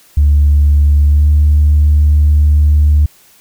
sine tone with pitch glide, 72.8 to 74.42 Hz, D2 to D2, -15 to +24 cents, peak -4 dBFS, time 0.17-3.06 s, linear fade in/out 5 ms, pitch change +39 cents, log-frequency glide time 1.06-1.28 s, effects tanh soft clip ceiling -2 dBFS + white hiss -46 dBFS RMS until 3.4 s

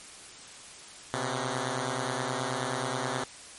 5% pulse beating tone pair, 124.2 / 133.6 Hz, B2 / C3, +10 / +36 cents, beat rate 9.4 Hz, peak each -21 dBFS, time 1.14-3.24 s, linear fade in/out 0 ms, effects white hiss -47 dBFS RMS until 3.58 s + MP3 48 kbps

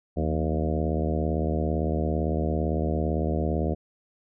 harmonic tone with a mistuned harmonic, 77.78 Hz, D#2, in tune, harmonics 1 / 2 / 3 / 4 / 5 / 6 / 7 / 8 / 9, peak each -27 / -30 / -32 / -33 / -34 / -35 / -35 / -36 / -37 dBFS, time 0.16-3.75 s, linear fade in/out 20 ms, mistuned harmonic 2, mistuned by +98 cents, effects none

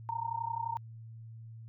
sine tone with amplitude modulation, 921 Hz, A#5, 21 cents flat, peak -29 dBFS, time 0.09-0.77 s, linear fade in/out 0 ms, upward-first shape sine, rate 31.6 Hz, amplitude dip 90%, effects added 113 Hz sine -45 dBFS peak until 1.68 s

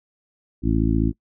harmonic tone, 55 Hz, A1, in tune, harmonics 1 / 2 / 3 / 4 / 5 / 6, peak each -22 / -24 / -27 / -25 / -23 / -26 dBFS, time 0.62-1.13 s, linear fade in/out 50 ms, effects noise-tail reverb RT60 0.1 s tail -23 dB re dry

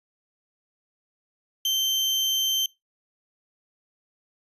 35% pulse tone, 3116 Hz, G7, 11 cents flat, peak -20 dBFS, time 1.65-2.66 s, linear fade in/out 2 ms, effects noise-tail reverb RT60 0.2 s tail -24 dB re dry + resampled to 32000 Hz

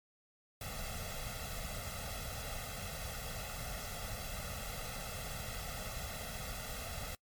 pink noise with comb filter, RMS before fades -42 dBFS, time 0.61-7.15 s, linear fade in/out 2 ms, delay 1.5 ms, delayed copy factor +0.9, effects noise-tail reverb RT60 0.1 s tail -25 dB re dry + MP3 96 kbps

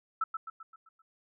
sine tone with echo, 1318.5 Hz, E6, in tune, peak -26 dBFS, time 0.21-0.24 s, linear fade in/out 5 ms, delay 130 ms, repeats 6, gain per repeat -6 dB, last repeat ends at 1.02 s, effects none

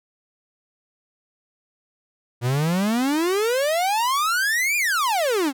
45% pulse exponential two-way sweep, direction up then down, 116.54 to 2464 to 254.2 Hz, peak -19 dBFS, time 2.41-5.53 s, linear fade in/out 50 ms, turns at 4.77 s, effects none

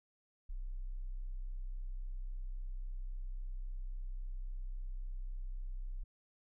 sine tone, 31.83 Hz, C1, 47 cents flat, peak -38 dBFS, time 0.49-6.04 s, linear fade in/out 10 ms, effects none

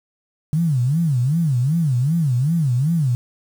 sine tone with vibrato, 143.8 Hz, D3, 36 cents flat, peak -15 dBFS, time 0.53-3.15 s, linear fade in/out 0 ms, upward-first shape sine, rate 2.6 Hz, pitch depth 300 cents each way, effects 7-bit

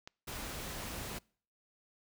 click, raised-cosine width 0.2 ms, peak -28 dBFS, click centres 0.075 s
pink noise, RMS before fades -42 dBFS, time 0.27-1.19 s, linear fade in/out 10 ms
effects noise-tail reverb RT60 0.5 s tail -26 dB re dry

